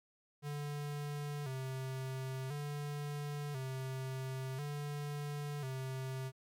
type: tone with vibrato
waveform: square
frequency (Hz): 138.59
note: C#3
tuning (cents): 0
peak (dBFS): -39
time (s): 0.42-6.32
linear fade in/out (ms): 50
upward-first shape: square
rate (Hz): 0.48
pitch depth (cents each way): 90
effects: MP3 96 kbps